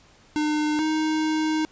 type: tone pair in turn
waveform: square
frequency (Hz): 302.6 / 312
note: D#4 / D#4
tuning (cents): -48 / +5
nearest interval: minor second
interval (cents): 53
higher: second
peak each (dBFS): -22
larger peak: neither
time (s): 0.36-0.79 / 0.79-1.65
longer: second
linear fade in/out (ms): 0
effects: pink hiss -55 dBFS RMS until 1.71 s + resampled to 16000 Hz